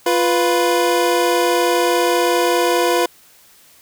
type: tone pair together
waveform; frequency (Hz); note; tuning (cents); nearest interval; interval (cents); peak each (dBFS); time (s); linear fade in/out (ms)
25% pulse; 349.2 / 493.9; F4 / B4; 0 / 0; tritone; 600; -13; 0.06-3.06; 5
effects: white hiss -49 dBFS RMS until 3.81 s